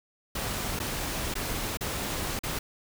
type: noise with dropouts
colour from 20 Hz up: pink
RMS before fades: -32 dBFS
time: 0.35-2.59 s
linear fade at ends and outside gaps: 5 ms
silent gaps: 0.792-0.799 / 1.341-1.353 / 1.772-1.808 / 2.392-2.434 s
effects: none